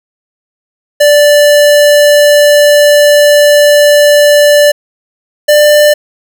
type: tone pair in turn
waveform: square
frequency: 586 / 593.8 Hz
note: D5 / D5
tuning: -4 / +19 cents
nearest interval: unison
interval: 23 cents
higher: second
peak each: -3 dBFS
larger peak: neither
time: 1-4.72 / 5.48-5.94 s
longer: first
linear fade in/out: 10 ms
effects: none